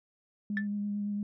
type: tone with vibrato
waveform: sine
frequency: 205 Hz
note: G#3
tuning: 22 cents flat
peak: -30 dBFS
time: 0.5-1.23 s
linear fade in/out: 2 ms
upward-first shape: sine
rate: 8.9 Hz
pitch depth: 15 cents each way
type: tone with exponential decay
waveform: sine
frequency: 1760 Hz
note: A6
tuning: in tune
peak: -25 dBFS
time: 0.57-0.67 s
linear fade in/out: 1 ms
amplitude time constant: 21 ms
effects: tanh soft clip ceiling -22 dBFS